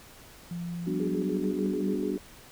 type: tone with pitch glide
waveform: sine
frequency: 172.6 to 191.51 Hz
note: F3 to G3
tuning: -20 to -40 cents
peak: -32 dBFS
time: 0.51-1.94 s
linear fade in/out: 2 ms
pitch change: +180 cents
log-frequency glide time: 0.86-1.57 s
type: chord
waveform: sine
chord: G major seventh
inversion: none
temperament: equal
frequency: 196 / 246.9 / 293.7 / 370 Hz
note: G3 / B3 / D4 / F#4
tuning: 0 / 0 / 0 / 0 cents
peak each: -34 / -36 / -32 / -33 dBFS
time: 0.86-2.18 s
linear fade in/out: 20 ms
type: tone with tremolo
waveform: sine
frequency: 415.3 Hz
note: G#4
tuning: in tune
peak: -32 dBFS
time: 1-2.18 s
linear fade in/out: 2 ms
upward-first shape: square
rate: 6.8 Hz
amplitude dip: 60%
effects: pink hiss -51 dBFS RMS until 2.51 s